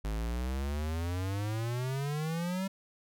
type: exponential sweep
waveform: square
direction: up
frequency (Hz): 51.2 to 195.4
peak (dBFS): -32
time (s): 0.04-2.68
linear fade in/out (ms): 10
effects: none